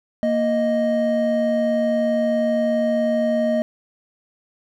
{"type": "tone pair together", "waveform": "triangle", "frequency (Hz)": [233.1, 622.3], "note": ["A#3", "D#5"], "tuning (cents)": [0, 0], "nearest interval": "octave + perfect fourth", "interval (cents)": 1700, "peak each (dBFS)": [-19, -17], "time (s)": [0.23, 3.62], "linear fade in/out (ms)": 0, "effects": []}